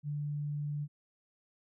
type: tone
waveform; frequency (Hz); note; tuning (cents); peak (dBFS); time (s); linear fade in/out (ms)
sine; 146.83; D3; 0; -33; 0.03-0.88; 50
effects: none